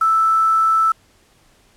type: tone with quantisation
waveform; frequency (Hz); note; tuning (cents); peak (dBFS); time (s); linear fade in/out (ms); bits
sine; 1318.5; E6; 0; -12; 0.01-0.92; 5; 6
effects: pink hiss -55 dBFS RMS until 1.76 s + low-pass 11000 Hz 12 dB/octave